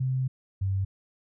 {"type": "tone pair in turn", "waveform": "sine", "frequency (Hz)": [130.2, 96.53], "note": ["C3", "G2"], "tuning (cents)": [-8, -26], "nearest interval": "perfect fourth", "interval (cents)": 518, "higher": "first", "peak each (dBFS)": -24, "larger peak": "neither", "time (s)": [[0, 0.28], [0.61, 0.85]], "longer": "first", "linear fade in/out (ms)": 10, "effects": []}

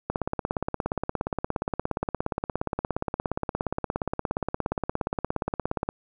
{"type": "click train", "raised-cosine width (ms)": 1, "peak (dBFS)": -12, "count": 100, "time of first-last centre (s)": [0.1, 5.889], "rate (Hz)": 17.1, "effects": []}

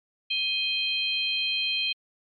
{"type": "tone cluster", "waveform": "sine", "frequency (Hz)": [2502, 3174, 4124], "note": ["D#7", "G7", "C8"], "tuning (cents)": [9, 21, -26], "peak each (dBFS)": [-29, -27, -31], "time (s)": [0.3, 1.93], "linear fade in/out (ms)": 10, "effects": ["MP3 32 kbps"]}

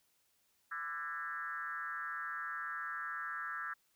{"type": "tone with frequency modulation", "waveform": "sine", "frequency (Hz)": 1489, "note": "F#6", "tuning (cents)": 11, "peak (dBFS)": -38, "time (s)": [0.71, 3.74], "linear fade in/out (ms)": 10, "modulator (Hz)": 154, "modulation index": 1.9, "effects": ["white hiss -75 dBFS RMS until 3.95 s"]}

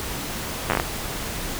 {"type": "slowing click train", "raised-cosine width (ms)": 0.5, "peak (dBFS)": -5, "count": 7, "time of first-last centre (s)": [0.7, 0.799], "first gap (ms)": 9, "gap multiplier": 1.24, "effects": ["pink hiss -30 dBFS RMS until 1.59 s"]}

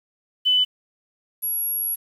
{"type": "tone pair in turn", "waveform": "sine", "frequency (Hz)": [3002, 11301], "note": ["F#7", "F9"], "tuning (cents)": [24, 19], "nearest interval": "octave + major seventh", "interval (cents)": 2295, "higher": "second", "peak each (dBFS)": [-15, -22], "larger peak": "first", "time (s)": [[0.45, 0.65], [1.42, 1.96]], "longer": "second", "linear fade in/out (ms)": 20, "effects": ["8-bit"]}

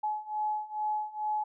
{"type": "beating tone pair", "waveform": "sine", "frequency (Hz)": [849, 851.3], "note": ["G#5", "G#5"], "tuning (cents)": [38, 43], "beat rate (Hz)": 2.3, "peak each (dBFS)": [-34, -32], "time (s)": [0.03, 1.44], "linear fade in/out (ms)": 10, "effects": []}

